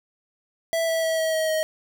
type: tone with pitch steps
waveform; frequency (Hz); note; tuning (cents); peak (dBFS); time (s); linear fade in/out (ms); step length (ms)
square; 659.3 / 653.2 / 647.2 / 641.3 / 635.4 / 629.5; E5 / E5 / E5 / E5 / D#5 / D#5; 0 / -16 / -32 / -48 / +36 / +20; -22; 0.73-1.63; 0; 150
effects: 8-bit